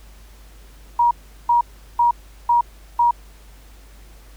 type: tone bursts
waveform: sine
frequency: 952 Hz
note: A#5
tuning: 36 cents sharp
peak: -12 dBFS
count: 5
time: 0.99-3.11 s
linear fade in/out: 5 ms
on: 120 ms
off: 380 ms
effects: added 50 Hz sine -42 dBFS peak until 4.36 s + pink hiss -51 dBFS RMS until 4.36 s